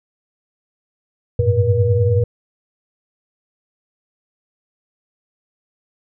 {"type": "tone cluster", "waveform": "sine", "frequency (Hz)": [94.3, 103.5, 113.4, 480.2], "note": ["F#2", "G#2", "A#2", "B4"], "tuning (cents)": [33, -5, -47, -49], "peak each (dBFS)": -18, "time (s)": [1.39, 2.24], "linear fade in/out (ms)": 5, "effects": []}